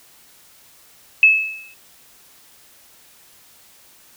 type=tone with exponential decay; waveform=sine; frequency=2599 Hz; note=E7; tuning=25 cents flat; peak=-5 dBFS; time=1.23-1.74 s; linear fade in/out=1 ms; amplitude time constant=110 ms; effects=white hiss -50 dBFS RMS until 4.16 s